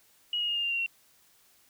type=tone with pitch steps; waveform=sine; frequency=2900 / 2872 / 2844 / 2816 / 2788 / 2761 / 2734 Hz; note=F#7 / F7 / F7 / F7 / F7 / F7 / F7; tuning=-35 / +48 / +31 / +14 / -4 / -20 / -37 cents; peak=-27 dBFS; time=0.33-0.862 s; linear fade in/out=2 ms; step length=76 ms; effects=white hiss -63 dBFS RMS until 1.69 s